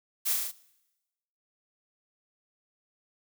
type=noise with echo; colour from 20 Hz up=blue; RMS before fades=-28 dBFS; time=0.25-0.34 s; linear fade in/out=20 ms; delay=36 ms; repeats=5; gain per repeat=-2 dB; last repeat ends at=0.52 s; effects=noise-tail reverb RT60 1.0 s tail -21 dB re dry